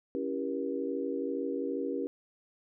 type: chord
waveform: sine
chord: C# diminished seventh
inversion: none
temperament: equal with one note detuned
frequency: 277.2 / 329.6 / 392 / 477.9 Hz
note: C#4 / E4 / G4 / Bb4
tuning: 0 / 0 / 0 / +43 cents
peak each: -35 / -39 / -36 / -36 dBFS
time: 0.15-2.07 s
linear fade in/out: 0 ms
effects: none